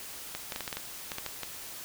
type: clicks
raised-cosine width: 0.2 ms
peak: -17 dBFS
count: 11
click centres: 0.35 / 0.522 / 0.561 / 0.607 / 0.678 / 0.728 / 0.77 / 1.118 / 1.184 / 1.263 / 1.433 s
effects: white hiss -43 dBFS RMS until 1.84 s